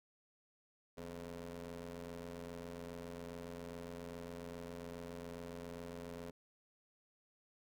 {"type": "ring-modulated tone", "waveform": "20% pulse", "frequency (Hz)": 87.31, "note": "F2", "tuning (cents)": 0, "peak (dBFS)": -38, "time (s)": [0.97, 6.31], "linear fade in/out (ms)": 10, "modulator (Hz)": 338, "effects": []}